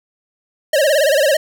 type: tone with vibrato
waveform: square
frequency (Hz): 583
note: D5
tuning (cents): -13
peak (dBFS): -12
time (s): 0.73-1.37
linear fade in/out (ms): 5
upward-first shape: sine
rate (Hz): 18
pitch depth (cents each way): 150
effects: none